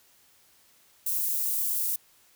white high-pass noise, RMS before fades -28 dBFS, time 1.06-1.96 s, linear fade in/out 5 ms, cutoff 12000 Hz, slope 12 dB/octave, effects white hiss -61 dBFS RMS until 2.35 s

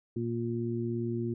harmonic tone, 117.2 Hz, A#2, 10 cents sharp, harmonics 1 / 2 / 3, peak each -34 / -34 / -34 dBFS, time 0.16-1.34 s, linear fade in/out 5 ms, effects none

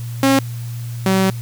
sawtooth tone pair in turn, 270.9 / 190.53 Hz, C#4 / G3, -40 / -49 cents, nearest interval tritone, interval 609 cents, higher first, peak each -7 / -9 dBFS, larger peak first, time 0.23-0.39 / 1.06-1.3 s, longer second, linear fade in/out 2 ms, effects added 118 Hz sine -24 dBFS peak until 1.41 s + white hiss -41 dBFS RMS until 1.41 s

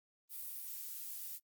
violet noise, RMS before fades -45 dBFS, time 0.29-1.4 s, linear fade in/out 50 ms, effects noise-tail reverb RT60 0.1 s tail -25 dB re dry + Opus 32 kbps

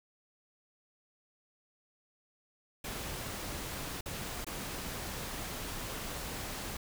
pink noise with dropouts, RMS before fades -40 dBFS, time 2.84-6.77 s, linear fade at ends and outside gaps 5 ms, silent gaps 4.01-4.058 / 4.446-4.466 s, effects none

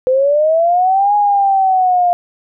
sine linear two-way sweep, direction up then down, 505 to 831 to 700 Hz, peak -9 dBFS, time 0.07-2.13 s, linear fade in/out 0 ms, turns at 1.15 s, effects none

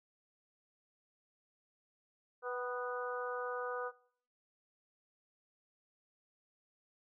harmonic tone with a mistuned harmonic, 246.9 Hz, B3, in tune, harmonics 2 / 3 / 4 / 5 / 6, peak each -39 / -47 / -47 / -43 / -45 dBFS, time 2.42-3.92 s, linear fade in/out 50 ms, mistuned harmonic 3, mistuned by +27 cents, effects noise-tail reverb RT60 0.6 s tail -22 dB re dry

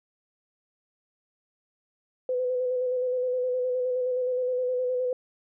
sine tone with vibrato, 503 Hz, B4, 32 cents sharp, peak -24 dBFS, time 2.29-5.13 s, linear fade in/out 2 ms, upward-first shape square, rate 9.6 Hz, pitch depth 23 cents each way, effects none

